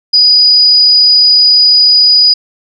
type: tone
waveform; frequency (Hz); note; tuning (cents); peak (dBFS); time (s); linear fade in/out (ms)
sine; 4933; D#8; -16; -3; 0.13-2.34; 10
effects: none